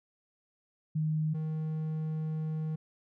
sine / triangle tone pair in turn, 155.56 / 156.82 Hz, D#3 / D#3, 0 / +14 cents, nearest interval unison, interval 14 cents, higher second, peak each -27 / -29 dBFS, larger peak first, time 0.95-1.34 / 1.34-2.76 s, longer second, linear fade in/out 10 ms, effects none

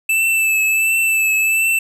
square tone with vibrato, 2637 Hz, E7, in tune, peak -14 dBFS, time 0.09-1.79 s, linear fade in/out 5 ms, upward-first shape triangle, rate 1.4 Hz, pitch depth 32 cents each way, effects none

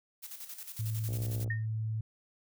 blue noise with tremolo, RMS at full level -43 dBFS, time 0.22-1.45 s, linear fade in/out 20 ms, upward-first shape square, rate 11 Hz, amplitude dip 60%
sine tone, 110 Hz, A2, in tune, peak -31 dBFS, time 0.79-2.01 s, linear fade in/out 5 ms
click train, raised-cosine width 2 ms, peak -31 dBFS, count 25, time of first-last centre 1.09-1.478 s, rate 61.9 Hz
sine tone with exponential decay, 1837 Hz, A#6, 26 cents flat, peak -30 dBFS, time 1.5-1.66 s, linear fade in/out 5 ms, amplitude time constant 33 ms
effects none

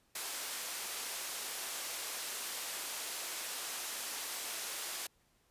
white band-pass noise, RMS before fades -41 dBFS, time 0.15-5.07 s, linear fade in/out 5 ms, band 390 to 12000 Hz, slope 12 dB/octave, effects pink hiss -72 dBFS RMS until 5.5 s + resampled to 32000 Hz

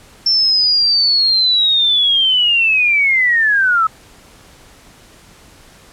sine linear sweep, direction down, 5400 to 1277 Hz, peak -10 dBFS, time 0.26-3.87 s, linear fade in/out 5 ms, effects pink hiss -44 dBFS RMS until 5.92 s + low-pass 11000 Hz 12 dB/octave

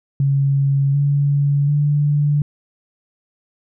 sine tone with pitch steps, 138.59 / 142.4 / 146.32 Hz, C#3 / C#3 / D3, 0 / +47 / -6 cents, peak -13 dBFS, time 0.2-2.42 s, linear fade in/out 2 ms, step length 740 ms, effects none

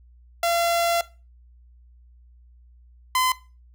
sawtooth tone pair in turn, 683 / 1023.3 Hz, F5 / C6, -39 / -39 cents, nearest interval perfect fifth, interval 700 cents, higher second, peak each -16 / -15 dBFS, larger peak second, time 0.43-1.01 / 3.15-3.32 s, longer first, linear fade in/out 2 ms, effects noise-tail reverb RT60 0.3 s tail -18 dB re dry + added 60 Hz sine -49 dBFS peak until 3.74 s

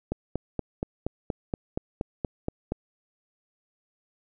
click train, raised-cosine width 2 ms, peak -14 dBFS, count 12, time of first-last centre 0.12-2.72 s, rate 4.23 Hz, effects none

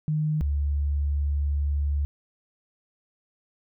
sine tone pair in turn, 153.3 / 71.99 Hz, D#3 / D2, -25 / -34 cents, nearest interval octave + minor second, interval 1309 cents, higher first, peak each -22 dBFS, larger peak neither, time 0.08-0.41 / 0.41-2.05 s, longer second, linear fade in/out 0 ms, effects none

